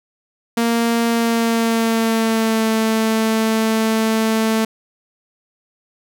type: tone with pitch glide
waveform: sawtooth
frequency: 232.3 to 221.6 Hz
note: A#3 to A3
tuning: -6 to +13 cents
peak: -11 dBFS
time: 0.57-4.65 s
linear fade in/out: 5 ms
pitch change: -81 cents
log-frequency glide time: 1.08-2.69 s
effects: none